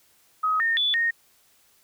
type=tone with pitch steps; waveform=sine; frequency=1265 / 1830 / 3459 / 1853 Hz; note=D#6 / A#6 / A7 / A#6; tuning=+28 / -32 / -30 / -11 cents; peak=-20 dBFS; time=0.43-1.11 s; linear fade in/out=10 ms; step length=170 ms; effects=white hiss -61 dBFS RMS until 1.83 s